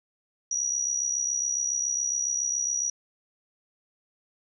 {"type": "tone with amplitude modulation", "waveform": "sine", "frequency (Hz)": 5800, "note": "F#8", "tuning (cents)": -35, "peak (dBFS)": -22, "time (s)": [0.51, 2.9], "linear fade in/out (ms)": 5, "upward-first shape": "sine", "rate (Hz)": 67.2, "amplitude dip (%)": 65, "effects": []}